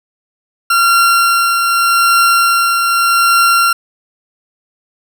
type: tone with tremolo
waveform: 40% pulse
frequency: 1375 Hz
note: F6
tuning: 27 cents flat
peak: -6 dBFS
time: 0.7-3.73 s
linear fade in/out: 5 ms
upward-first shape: triangle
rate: 0.83 Hz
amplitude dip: 40%
effects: none